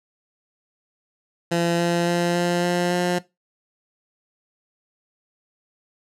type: tone with pitch steps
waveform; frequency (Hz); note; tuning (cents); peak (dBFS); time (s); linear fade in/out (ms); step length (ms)
15% pulse; 170.5 / 171.88 / 173.28 / 174.69 / 176.11 / 177.54; F3 / F3 / F3 / F3 / F3 / F3; -41 / -27 / -13 / +1 / +15 / +29; -13; 1.51-3.19; 10; 280
effects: noise-tail reverb RT60 0.2 s tail -18 dB re dry + low-pass 10000 Hz 12 dB/octave